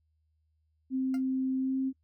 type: tone with pitch glide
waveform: sine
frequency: 261.9 to 264.9 Hz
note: C4 to C4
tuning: +2 to +22 cents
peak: -27 dBFS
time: 0.9-1.93 s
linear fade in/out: 50 ms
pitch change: +20 cents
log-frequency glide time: 1.58-1.77 s
type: tone with exponential decay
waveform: 20% pulse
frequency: 698.5 Hz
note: F5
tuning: in tune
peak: -36 dBFS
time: 1.14-1.22 s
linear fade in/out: 2 ms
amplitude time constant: 17 ms
effects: noise-tail reverb RT60 0.1 s tail -25 dB re dry + added 78 Hz sine -70 dBFS peak until 2.03 s